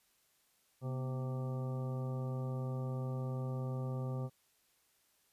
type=harmonic tone with a mistuned harmonic; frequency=130 Hz; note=C3; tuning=11 cents flat; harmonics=1 / 2 / 3 / 4 / 5 / 6 / 7 / 9; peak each=-36 / -46 / -49 / -47 / -55 / -55 / -58 / -54 dBFS; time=0.81-4.3 s; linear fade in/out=50 ms; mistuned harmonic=2; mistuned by=-88 cents; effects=white hiss -73 dBFS RMS until 5.32 s + resampled to 32000 Hz